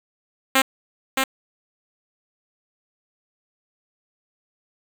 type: tone with echo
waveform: 5% pulse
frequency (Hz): 265.9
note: C4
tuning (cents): +28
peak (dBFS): -3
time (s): 0.55-0.62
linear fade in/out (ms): 5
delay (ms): 620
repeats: 1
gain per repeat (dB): -4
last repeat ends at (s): 1.24
effects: 7-bit